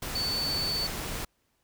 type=tone in noise; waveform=sine; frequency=4492 Hz; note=C#8; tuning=22 cents sharp; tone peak=-28 dBFS; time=0.15-0.87 s; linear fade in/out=5 ms; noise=pink; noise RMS=-35 dBFS; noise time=0.02-1.25 s; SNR=+4 dB; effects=pink hiss -73 dBFS RMS until 1.63 s